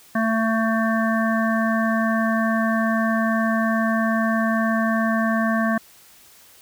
harmonic tone, 223.6 Hz, A3, 28 cents sharp, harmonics 1 / 3 / 5 / 7 / 8, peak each -20 / -25 / -27 / -28 / -29 dBFS, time 0.15-5.78 s, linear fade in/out 5 ms, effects white hiss -50 dBFS RMS until 6.61 s

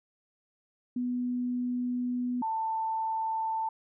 sine tone pair in turn, 246.9 / 889.3 Hz, B3 / A5, 0 / +18 cents, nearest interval octave + minor seventh, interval 2218 cents, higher second, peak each -28 dBFS, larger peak neither, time 0.96-2.42 / 2.42-3.69 s, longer first, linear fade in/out 5 ms, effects none

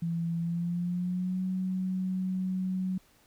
sine tone with pitch glide, 167.8 to 186.19 Hz, E3 to F#3, +31 to +11 cents, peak -28 dBFS, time 0.02-2.98 s, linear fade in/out 5 ms, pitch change +180 cents, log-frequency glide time 0.39-1.43 s, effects pink hiss -63 dBFS RMS until 3.26 s

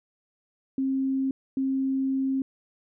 sine tone bursts at uneven times, 267.2 Hz, C4, 36 cents sharp, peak -23 dBFS, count 2, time 0.78-1.31 / 1.57-2.42 s, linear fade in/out 2 ms, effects none

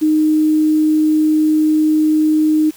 sine tone with quantisation, 309 Hz, D#4, 12 cents flat, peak -10 dBFS, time 0.01-2.71 s, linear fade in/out 20 ms, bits 6, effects white hiss -43 dBFS RMS until 2.76 s

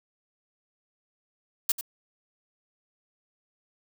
blue noise with echo, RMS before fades -23 dBFS, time 1.69-1.72 s, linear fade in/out 5 ms, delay 91 ms, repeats 1, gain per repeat -12 dB, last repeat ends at 1.811 s, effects none

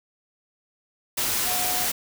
sine tone in noise, 727 Hz, F#5, 31 cents flat, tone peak -31 dBFS, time 1.46-1.86 s, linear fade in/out 10 ms, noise white, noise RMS -25 dBFS, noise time 1.17-1.92 s, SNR -9 dB, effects none

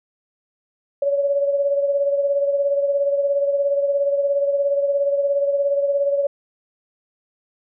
sine beating tone pair, 562 / 579 Hz, C#5 / D5, +24 / -25 cents, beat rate 17 Hz, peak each -17 / -26 dBFS, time 1.02-6.27 s, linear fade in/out 5 ms, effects none

